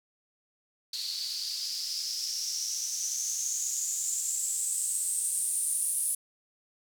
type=noise with band-pass filter sweep; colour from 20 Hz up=blue; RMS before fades=-32 dBFS; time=0.93-6.15 s; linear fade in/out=5 ms; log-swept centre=4300 to 10000 Hz; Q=8.1; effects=none